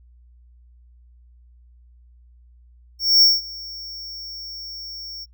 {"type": "tone with ADSR envelope", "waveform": "square", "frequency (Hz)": 5480, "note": "F8", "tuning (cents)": -34, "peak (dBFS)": -10, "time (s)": [2.99, 5.26], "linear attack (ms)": 230, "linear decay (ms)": 190, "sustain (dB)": -23, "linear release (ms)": 31, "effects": ["noise-tail reverb RT60 0.1 s tail -25 dB re dry", "added 60 Hz sine -48 dBFS peak until 5.33 s"]}